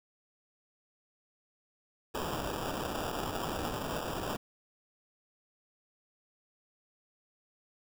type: noise with sample-and-hold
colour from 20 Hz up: violet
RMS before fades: -36 dBFS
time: 2.14-4.37 s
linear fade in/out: 10 ms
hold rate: 2100 Hz
effects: none